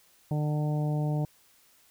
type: harmonic tone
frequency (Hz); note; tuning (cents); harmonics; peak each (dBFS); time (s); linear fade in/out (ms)
150.1; D3; +38; 1 / 2 / 3 / 4 / 5 / 6; -26 / -36 / -41 / -39 / -41 / -47; 0.31-1.25; 2
effects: white hiss -62 dBFS RMS until 1.9 s